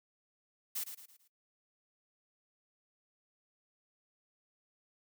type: noise with echo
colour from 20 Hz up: blue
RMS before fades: -37 dBFS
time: 0.75-0.84 s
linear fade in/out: 10 ms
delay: 110 ms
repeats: 4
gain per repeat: -8 dB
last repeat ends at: 1.28 s
effects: noise-tail reverb RT60 0.1 s tail -18 dB re dry